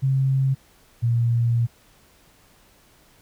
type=tone pair in turn; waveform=sine; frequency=134.1 / 117.61 Hz; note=C3 / A#2; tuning=+43 / +16 cents; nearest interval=major second; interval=227 cents; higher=first; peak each=-17 dBFS; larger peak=neither; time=0.02-0.55 / 1.02-1.67 s; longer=second; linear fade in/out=20 ms; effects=pink hiss -56 dBFS RMS until 3.21 s